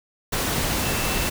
sine tone in noise, 2669 Hz, E7, 21 cents sharp, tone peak -33 dBFS, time 0.83-1.28 s, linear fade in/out 10 ms, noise pink, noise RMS -24 dBFS, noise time 0.32-1.3 s, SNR -12 dB, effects none

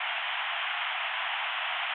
white band-pass noise, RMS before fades -32 dBFS, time 0-1.94 s, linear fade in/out 5 ms, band 660 to 3300 Hz, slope 96 dB/octave, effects none

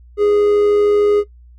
triangle tone with amplitude modulation, 413.8 Hz, G#4, 6 cents flat, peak -7 dBFS, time 0.17-1.24 s, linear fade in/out 50 ms, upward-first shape sine, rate 93.3 Hz, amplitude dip 30%, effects noise-tail reverb RT60 0.1 s tail -17 dB re dry + added 60 Hz sine -40 dBFS peak until 1.58 s

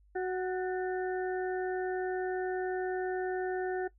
harmonic tone with a mistuned harmonic, 370 Hz, F#4, in tune, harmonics 1 / 2 / 4 / 5, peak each -31 / -37 / -43 / -45 dBFS, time 0.15-3.88 s, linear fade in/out 10 ms, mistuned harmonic 5, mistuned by -53 cents, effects noise-tail reverb RT60 0.1 s tail -18 dB re dry + added 50 Hz sine -60 dBFS peak until 3.98 s

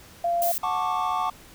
sine tone, 689 Hz, F5, 24 cents flat, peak -21 dBFS, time 0.24-0.52 s, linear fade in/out 5 ms
violet noise, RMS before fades -28 dBFS, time 0.42-0.58 s, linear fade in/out 0 ms
triangle chord, D major seventh, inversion first, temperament just, 734.2 / 881 / 1101.2 / 1174.7 Hz, F#5 / A5 / C#6 / D6, -14 / +2 / -12 / 0 cents, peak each -27 dBFS, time 0.63-1.3 s, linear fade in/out 5 ms
effects pink hiss -49 dBFS RMS until 1.54 s

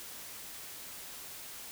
silence, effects white hiss -46 dBFS RMS until 1.71 s

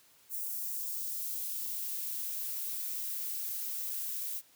violet noise with high-pass filter sweep, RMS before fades -37 dBFS, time 0.29-4.42 s, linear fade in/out 50 ms, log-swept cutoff 7800 to 240 Hz, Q 0.84, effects white hiss -63 dBFS RMS until 4.55 s + high-pass 60 Hz 12 dB/octave

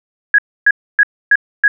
sine tone bursts, 1661.2 Hz, G#6, in tune, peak -5 dBFS, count 5, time 0.34-1.68 s, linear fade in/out 2 ms, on 44 ms, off 280 ms, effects none

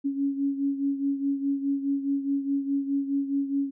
sine beating tone pair, 277.2 / 282 Hz, C#4 / C#4, 0 / +30 cents, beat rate 4.8 Hz, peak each -25 / -31 dBFS, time 0.04-3.71 s, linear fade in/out 20 ms, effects none

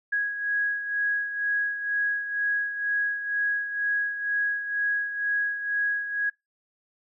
sine beating tone pair, 1657 / 1659.1 Hz, G#6 / G#6, -4 / -2 cents, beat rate 2.1 Hz, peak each -25 / -32 dBFS, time 0.12-6.3 s, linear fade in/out 10 ms, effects noise-tail reverb RT60 0.2 s tail -24 dB re dry

